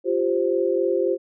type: chord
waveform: sine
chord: F suspended second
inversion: none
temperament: just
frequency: 349.2 / 392.9 / 523.8 Hz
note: F4 / G4 / C5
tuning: 0 / +4 / +2 cents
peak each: -23 dBFS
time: 0.04-1.18 s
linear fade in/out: 50 ms
effects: none